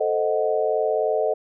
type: chord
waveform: sine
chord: A diminished seventh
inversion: none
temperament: equal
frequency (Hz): 440 / 523.3 / 622.3 / 740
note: A4 / C5 / Eb5 / Gb5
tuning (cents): 0 / 0 / 0 / 0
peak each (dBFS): -23 / -27 / -23 / -28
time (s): 0-1.34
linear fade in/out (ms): 10
effects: none